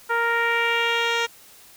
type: tone with low-pass filter sweep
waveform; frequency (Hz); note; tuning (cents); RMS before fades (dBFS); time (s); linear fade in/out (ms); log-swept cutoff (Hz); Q
10% pulse; 466; A#4; -1; -22; 0.09-1.27; 20; 1400 to 4800; 1.9
effects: white hiss -49 dBFS RMS until 1.76 s